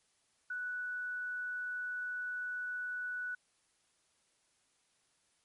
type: tone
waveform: sine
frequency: 1480 Hz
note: F#6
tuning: in tune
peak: -36 dBFS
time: 0.5-3.35 s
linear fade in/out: 5 ms
effects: white hiss -74 dBFS RMS until 5.44 s + MP3 48 kbps